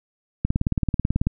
click train, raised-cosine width 5 ms, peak -8 dBFS, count 16, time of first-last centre 0.45-1.27 s, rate 18.3 Hz, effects none

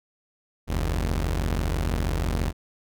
sawtooth tone pair together, 46.09 / 77.6 Hz, F#1 / D#2, -6 / -4 cents, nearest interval major sixth, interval 902 cents, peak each -21 / -24 dBFS, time 0.67-2.53 s, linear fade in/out 50 ms, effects none

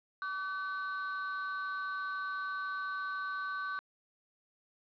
triangle ring-modulated tone, 1335 Hz, E6, 22 cents sharp, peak -30 dBFS, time 0.22-3.79 s, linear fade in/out 0 ms, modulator 183 Hz, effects resampled to 11025 Hz + 10-bit

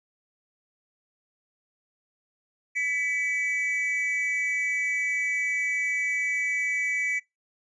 triangle tone pair together, 1980.8 / 2285 Hz, B6 / D7, +5 / -48 cents, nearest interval major second, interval 247 cents, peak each -27 / -25 dBFS, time 2.75-7.2 s, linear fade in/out 20 ms, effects noise-tail reverb RT60 0.2 s tail -23 dB re dry + resampled to 22050 Hz

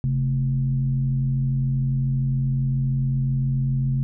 sine tone with frequency modulation, 133.8 Hz, C3, 39 cents sharp, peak -19 dBFS, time 0.04-4.03 s, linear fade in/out 0 ms, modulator 87.3 Hz, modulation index 0.51, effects none

